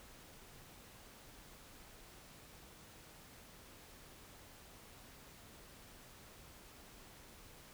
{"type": "silence", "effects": ["pink hiss -58 dBFS RMS until 7.73 s"]}